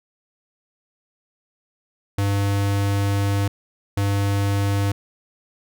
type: tone pair in turn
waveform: square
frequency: 100 / 100 Hz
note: G2 / G2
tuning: +35 / +35 cents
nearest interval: unison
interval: 0 cents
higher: neither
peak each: -19 dBFS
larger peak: neither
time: 2.18-3.48 / 3.97-4.92 s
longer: first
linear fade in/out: 5 ms
effects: none